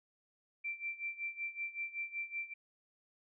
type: tone with tremolo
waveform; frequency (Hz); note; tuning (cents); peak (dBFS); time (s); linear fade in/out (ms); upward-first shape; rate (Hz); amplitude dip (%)
sine; 2349; D7; 0; -35; 0.64-2.54; 10; sine; 5.3; 85
effects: none